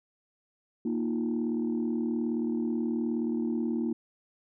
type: chord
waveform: sine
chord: Bb suspended fourth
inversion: none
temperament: just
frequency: 233.1 / 310.8 / 349.6 Hz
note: Bb3 / Eb4 / F4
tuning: 0 / -2 / +2 cents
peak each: -28 / -32 / -33 dBFS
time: 0.85-3.93 s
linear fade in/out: 5 ms
effects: tanh soft clip ceiling -21 dBFS

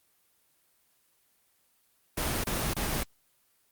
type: noise bursts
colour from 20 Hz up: pink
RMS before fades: -30 dBFS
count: 3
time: 2.17-3.034 s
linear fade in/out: 5 ms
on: 270 ms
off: 27 ms
effects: white hiss -69 dBFS RMS until 3.71 s + Opus 24 kbps

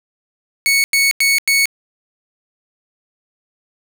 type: tone bursts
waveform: sawtooth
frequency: 2217 Hz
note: C#7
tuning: in tune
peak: -8 dBFS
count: 4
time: 0.66-1.656 s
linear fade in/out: 0 ms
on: 180 ms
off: 92 ms
effects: none

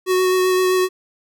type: tone with vibrato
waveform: square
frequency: 370 Hz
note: F#4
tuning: in tune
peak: -15 dBFS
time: 0.06-0.89 s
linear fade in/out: 50 ms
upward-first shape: sine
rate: 7.7 Hz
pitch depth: 13 cents each way
effects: none

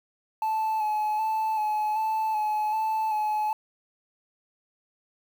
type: tone with vibrato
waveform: sine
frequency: 864 Hz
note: A5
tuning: 32 cents flat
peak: -21 dBFS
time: 0.42-3.53 s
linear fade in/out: 2 ms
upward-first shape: square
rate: 1.3 Hz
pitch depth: 24 cents each way
effects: tanh soft clip ceiling -23 dBFS + 8-bit

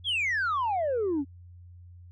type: exponential sweep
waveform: sine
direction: down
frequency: 3461 to 262.2 Hz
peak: -23 dBFS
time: 0.04-1.25 s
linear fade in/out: 50 ms
effects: tanh soft clip ceiling -23 dBFS + added 88 Hz sine -46 dBFS peak until 2.11 s

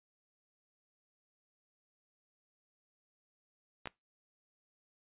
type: clicks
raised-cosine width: 0.3 ms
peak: -25 / -22 dBFS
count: 2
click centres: 3.857 / 3.873 s
effects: noise-tail reverb RT60 0.2 s tail -23 dB re dry + resampled to 8000 Hz

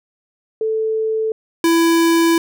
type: tone pair in turn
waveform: sine / square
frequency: 440 / 332.7 Hz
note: A4 / E4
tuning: 0 / +16 cents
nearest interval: perfect fourth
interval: 484 cents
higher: first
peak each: -16 / -12 dBFS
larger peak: second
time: 0.61-1.32 / 1.64-2.38 s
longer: second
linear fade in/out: 2 ms
effects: none

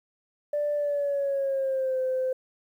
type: tone with pitch glide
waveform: sine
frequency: 587.3 to 517.2 Hz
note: D5 to C5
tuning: 0 to -20 cents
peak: -23 dBFS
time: 0.53-2.33 s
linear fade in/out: 5 ms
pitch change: -220 cents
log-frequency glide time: 0.75-1.99 s
effects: tanh soft clip ceiling -20 dBFS + 10-bit

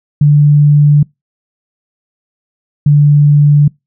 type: tone pair in turn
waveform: sine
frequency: 146.83 / 146.3 Hz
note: D3 / D3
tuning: 0 / -6 cents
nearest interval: unison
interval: 6 cents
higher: first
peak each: -3 dBFS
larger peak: neither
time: 0.21-1.03 / 2.86-3.68 s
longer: neither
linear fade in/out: 5 ms
effects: noise-tail reverb RT60 0.2 s tail -26 dB re dry

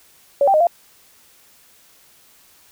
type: tone with pitch steps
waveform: sine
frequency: 563 / 783 / 617 / 689 Hz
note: C#5 / G5 / D#5 / F5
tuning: +27 / -2 / -15 / -24 cents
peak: -11 dBFS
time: 0.41-0.67 s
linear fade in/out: 2 ms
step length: 65 ms
effects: white hiss -52 dBFS RMS until 2.71 s

